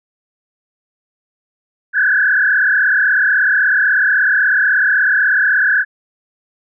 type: tone with frequency modulation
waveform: sine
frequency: 1600 Hz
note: G6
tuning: 35 cents sharp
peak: -10 dBFS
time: 1.93-5.85 s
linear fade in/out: 50 ms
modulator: 36.3 Hz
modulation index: 3.2
effects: none